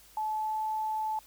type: tone with pitch glide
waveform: sine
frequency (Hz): 864 to 869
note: A5 to A5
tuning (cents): -32 to -22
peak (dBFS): -29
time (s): 0.17-1.19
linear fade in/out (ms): 2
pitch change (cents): +10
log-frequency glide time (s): 0.34-0.62
effects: added 50 Hz sine -64 dBFS peak until 1.26 s + white hiss -57 dBFS RMS until 1.26 s